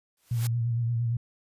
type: noise with exponential growth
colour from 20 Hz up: white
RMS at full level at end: -34 dBFS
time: 0.17-0.47 s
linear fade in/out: 2 ms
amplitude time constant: 64 ms
type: tone with vibrato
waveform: sine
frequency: 117.5 Hz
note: A#2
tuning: 14 cents sharp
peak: -24 dBFS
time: 0.31-1.17 s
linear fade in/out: 5 ms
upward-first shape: sine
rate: 8.7 Hz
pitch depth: 43 cents each way
effects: resampled to 32000 Hz